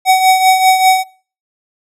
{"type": "tone with tremolo", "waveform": "square", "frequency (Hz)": 753, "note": "F#5", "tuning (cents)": 30, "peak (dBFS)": -5, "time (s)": [0.05, 1.04], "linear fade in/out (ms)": 50, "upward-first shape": "triangle", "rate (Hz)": 5.1, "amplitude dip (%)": 65, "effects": ["noise-tail reverb RT60 0.4 s tail -23 dB re dry", "resampled to 32000 Hz"]}